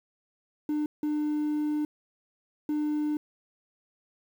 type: tone bursts at uneven times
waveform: triangle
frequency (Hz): 300.1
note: D4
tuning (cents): +38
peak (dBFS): -23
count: 3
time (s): 0.69-0.86 / 1.03-1.85 / 2.69-3.17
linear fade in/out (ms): 2
effects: tanh soft clip ceiling -19 dBFS + 9-bit